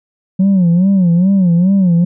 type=tone with vibrato; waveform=sine; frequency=182.8 Hz; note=F#3; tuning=21 cents flat; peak=-5 dBFS; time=0.39-2.05 s; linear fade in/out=10 ms; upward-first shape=sine; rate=2.4 Hz; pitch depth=140 cents each way; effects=tanh soft clip ceiling -6 dBFS